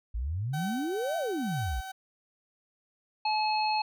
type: exponential two-way sweep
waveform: sine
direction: up then down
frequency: 51.91 to 698.5 to 51.91 Hz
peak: -29 dBFS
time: 0.14-1.81 s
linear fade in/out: 10 ms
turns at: 1.17 s
type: tone with tremolo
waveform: 30% pulse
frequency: 763 Hz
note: G5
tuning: 47 cents flat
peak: -31 dBFS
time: 0.53-1.92 s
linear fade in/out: 10 ms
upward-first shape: triangle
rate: 2.1 Hz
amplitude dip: 45%
type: harmonic tone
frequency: 858 Hz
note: A5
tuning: 44 cents flat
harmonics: 1 / 3 / 5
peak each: -26 / -35 / -34 dBFS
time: 3.25-3.82 s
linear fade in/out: 5 ms
effects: none